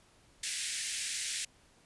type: band-pass noise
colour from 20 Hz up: white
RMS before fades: -37 dBFS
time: 0.43-1.45 s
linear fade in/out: 5 ms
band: 1700 to 10000 Hz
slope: 48 dB/octave
effects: pink hiss -64 dBFS RMS until 1.85 s + resampled to 24000 Hz